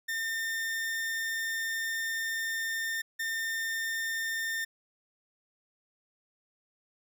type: tone bursts at uneven times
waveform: 40% pulse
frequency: 1809 Hz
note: A6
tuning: 48 cents sharp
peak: -30 dBFS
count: 2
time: 0.08-3.02 / 3.19-4.65 s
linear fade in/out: 10 ms
effects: none